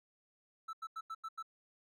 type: tone bursts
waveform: triangle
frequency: 1318.5 Hz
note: E6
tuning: in tune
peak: -38 dBFS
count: 6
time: 0.68-1.427 s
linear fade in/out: 10 ms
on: 52 ms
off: 87 ms
effects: none